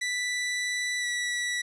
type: tone with pitch glide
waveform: sawtooth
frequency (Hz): 1975.5 to 1950.6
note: B6 to B6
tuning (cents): 0 to -22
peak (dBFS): -24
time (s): 0.01-1.62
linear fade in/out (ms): 10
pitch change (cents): -22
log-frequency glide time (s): 0.99-1.06
effects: resampled to 22050 Hz